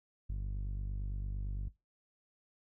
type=tone with low-pass filter; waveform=sawtooth; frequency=48.84 Hz; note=G1; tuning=6 cents flat; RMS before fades=-37 dBFS; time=0.29-1.69 s; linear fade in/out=10 ms; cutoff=110 Hz; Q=0.54; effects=noise-tail reverb RT60 0.2 s tail -18 dB re dry